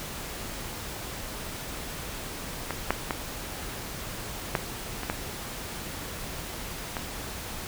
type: clicks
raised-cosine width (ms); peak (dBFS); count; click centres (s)
0.5; -14 / -7 / -11 / -8 / -17 / -11 / -15; 7; 2.707 / 2.906 / 3.108 / 4.552 / 5.033 / 5.099 / 6.968
effects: pink hiss -37 dBFS RMS until 7.67 s